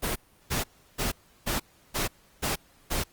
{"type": "noise bursts", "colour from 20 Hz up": "pink", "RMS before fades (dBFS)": -28, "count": 7, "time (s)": [0.02, 3.04], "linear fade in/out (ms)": 20, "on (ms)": 140, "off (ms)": 340, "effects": ["pink hiss -60 dBFS RMS until 3.12 s", "Opus 32 kbps"]}